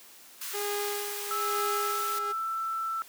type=high-pass noise; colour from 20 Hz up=white; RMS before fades=-37 dBFS; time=0.41-2.19 s; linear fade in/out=5 ms; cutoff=960 Hz; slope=96 dB/octave
type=tone with tremolo; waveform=sawtooth; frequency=410 Hz; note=G#4; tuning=22 cents flat; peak=-26 dBFS; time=0.53-2.33 s; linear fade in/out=20 ms; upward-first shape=sine; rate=1.1 Hz; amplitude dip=65%
type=tone with pitch glide; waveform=sine; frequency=1311 to 1330.8 Hz; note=E6 to E6; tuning=-10 to +16 cents; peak=-29 dBFS; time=1.31-3.02 s; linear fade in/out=0 ms; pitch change=+26 cents; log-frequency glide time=1.63-2.48 s
effects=white hiss -52 dBFS RMS until 3.08 s + high-pass 200 Hz 12 dB/octave